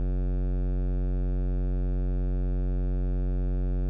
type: tone with hard clipping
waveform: sine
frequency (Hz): 45.8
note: F#1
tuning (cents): -17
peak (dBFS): -26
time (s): 0-3.89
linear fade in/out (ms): 0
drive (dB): 17
effects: none